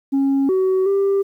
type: tone with pitch steps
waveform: sine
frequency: 273.9 / 376.7 / 394.5 Hz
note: C#4 / F#4 / G4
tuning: -21 / +31 / +11 cents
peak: -12 dBFS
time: 0.12-1.23 s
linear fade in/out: 20 ms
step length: 370 ms
effects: tanh soft clip ceiling -13 dBFS + 9-bit